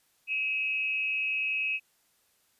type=tone with amplitude modulation; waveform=sine; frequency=2565 Hz; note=E7; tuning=48 cents flat; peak=-24 dBFS; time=0.27-1.8 s; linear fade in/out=50 ms; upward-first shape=sine; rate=221 Hz; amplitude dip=65%; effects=white hiss -69 dBFS RMS until 2.59 s + resampled to 32000 Hz